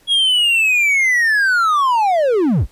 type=linear sweep; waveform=triangle; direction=down; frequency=3326 to 30.87 Hz; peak=-10 dBFS; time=0.07-2.67 s; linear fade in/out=50 ms; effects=pink hiss -53 dBFS RMS until 2.71 s + resampled to 32000 Hz